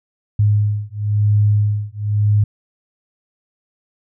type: beating tone pair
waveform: sine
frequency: 103.83 / 104.81 Hz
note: G#2 / G#2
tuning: 0 / +16 cents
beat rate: 0.98 Hz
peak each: -16 dBFS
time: 0.39-2.44 s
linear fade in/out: 5 ms
effects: none